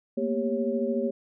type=tone cluster; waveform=sine; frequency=227.3 / 240.9 / 395.5 / 551 Hz; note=A#3 / B3 / G4 / C#5; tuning=-43 / -43 / +15 / -11 cents; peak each=-30 dBFS; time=0.17-1.11 s; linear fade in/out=10 ms; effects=none